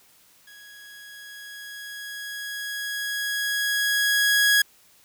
sawtooth tone with level ramp, 1661.2 Hz, G#6, in tune, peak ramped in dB -42 to -12 dBFS, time 0.47-4.62 s, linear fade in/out 5 ms, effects white hiss -57 dBFS RMS until 5.04 s

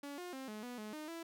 sawtooth tone with pitch steps, 284.3 / 356.6 / 265.1 / 213.1 / 245.6 / 213.1 / 306.2 / 332.5 Hz, C#4 / F4 / C4 / G#3 / B3 / G#3 / D#4 / E4, +44 / +36 / +23 / +45 / -9 / +45 / -28 / +15 cents, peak -40 dBFS, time 0.03-1.23 s, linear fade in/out 5 ms, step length 150 ms, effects none

